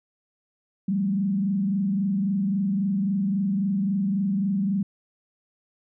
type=tone with frequency modulation; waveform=sine; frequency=196 Hz; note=G3; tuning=in tune; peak=-21 dBFS; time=0.88-4.83 s; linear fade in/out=5 ms; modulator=23.7 Hz; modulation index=0.69; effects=none